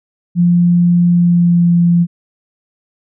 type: tone with pitch glide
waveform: sine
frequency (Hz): 174.3 to 172.3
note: F3 to F3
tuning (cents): -3 to -23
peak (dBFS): -7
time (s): 0.35-2.07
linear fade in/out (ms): 50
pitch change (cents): -20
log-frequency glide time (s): 1.11-1.72
effects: none